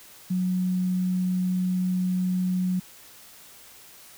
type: tone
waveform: sine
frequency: 183.2 Hz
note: F#3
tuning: 17 cents flat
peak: -22 dBFS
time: 0.3-2.8 s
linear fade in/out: 10 ms
effects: white hiss -49 dBFS RMS until 4.17 s